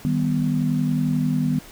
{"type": "chord", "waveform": "sine", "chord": "Eb augmented", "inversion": "none", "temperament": "equal", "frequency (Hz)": [155.56, 196, 246.9], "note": ["Eb3", "G3", "B3"], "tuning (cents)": [0, 0, 0], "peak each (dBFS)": [-22, -26, -22], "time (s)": [0.05, 1.59], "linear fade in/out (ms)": 0, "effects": ["pink hiss -44 dBFS RMS until 1.71 s"]}